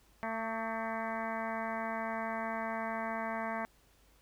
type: harmonic tone with a mistuned harmonic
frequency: 224.6 Hz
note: A3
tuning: 36 cents sharp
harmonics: 1 / 2 / 3 / 4 / 5 / 6 / 7 / 8 / 9 / 10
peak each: -41 / -49 / -39 / -41 / -42 / -50 / -45 / -47 / -46 / -52 dBFS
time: 0.23-3.65 s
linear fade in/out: 0 ms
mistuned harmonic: 6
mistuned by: -73 cents
effects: added 50 Hz sine -67 dBFS peak until 4.21 s + pink hiss -67 dBFS RMS until 4.21 s